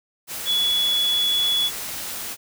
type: tone in noise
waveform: sine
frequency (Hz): 3399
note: G#7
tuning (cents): +39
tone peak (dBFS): -18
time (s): 0.45-1.71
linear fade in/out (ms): 50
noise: white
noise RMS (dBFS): -31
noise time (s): 0.27-2.37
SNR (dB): +10
effects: none